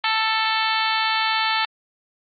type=harmonic tone; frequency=441.5 Hz; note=A4; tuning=6 cents sharp; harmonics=2 / 3 / 4 / 5 / 6 / 7 / 8 / 9 / 10; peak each=-24 / -26 / -27 / -28 / -29 / -29 / -30 / -31 / -31 dBFS; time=0.04-1.65 s; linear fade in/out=2 ms; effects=Opus 24 kbps